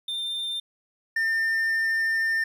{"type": "tone pair in turn", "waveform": "triangle", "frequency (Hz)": [3596, 1803.2], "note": ["A7", "A6"], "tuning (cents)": [37, 42], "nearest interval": "octave", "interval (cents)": 1195, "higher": "first", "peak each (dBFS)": [-26, -20], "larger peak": "second", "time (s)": [[0.08, 0.6], [1.16, 2.44]], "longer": "second", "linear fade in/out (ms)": 5, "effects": ["10-bit"]}